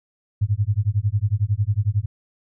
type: tone with tremolo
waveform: sine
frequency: 103.7 Hz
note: G#2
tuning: 2 cents flat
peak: -14 dBFS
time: 0.41-2.06 s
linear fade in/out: 10 ms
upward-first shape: sine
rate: 11 Hz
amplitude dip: 100%
effects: none